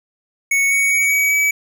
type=tone with pitch steps; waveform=square; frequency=2217 / 2234 / 2251 / 2268 / 2285 Hz; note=C#7 / C#7 / C#7 / C#7 / D7; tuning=0 / +13 / +26 / +39 / -48 cents; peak=-14 dBFS; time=0.51-1.51 s; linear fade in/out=5 ms; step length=200 ms; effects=none